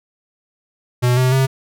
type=tone with pitch steps; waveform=square; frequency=123.47 / 128.19 / 133.1 Hz; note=B2 / C3 / C3; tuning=0 / -35 / +30 cents; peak=-13 dBFS; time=1.02-1.47 s; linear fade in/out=20 ms; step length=150 ms; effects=none